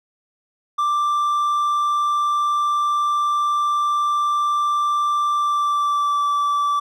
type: tone with pitch glide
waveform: triangle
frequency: 1178 to 1161.1 Hz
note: D6 to D6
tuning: +5 to -20 cents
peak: -15 dBFS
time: 0.78-6.8 s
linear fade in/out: 10 ms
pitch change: -25 cents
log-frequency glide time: 5.33-6.25 s
effects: none